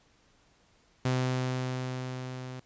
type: tone with level ramp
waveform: sawtooth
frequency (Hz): 128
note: C3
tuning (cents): -38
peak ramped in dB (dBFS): -21 to -35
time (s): 1.05-2.6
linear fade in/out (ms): 5
effects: pink hiss -65 dBFS RMS until 2.65 s + resampled to 16000 Hz